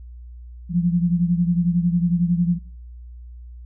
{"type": "beating tone pair", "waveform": "sine", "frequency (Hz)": [171.8, 182.8], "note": ["F3", "F#3"], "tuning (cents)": [-28, -21], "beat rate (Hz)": 11, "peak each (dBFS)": [-18, -21], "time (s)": [0.69, 2.59], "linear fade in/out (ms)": 50, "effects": ["noise-tail reverb RT60 0.4 s tail -19 dB re dry", "added 60 Hz sine -36 dBFS peak until 3.65 s"]}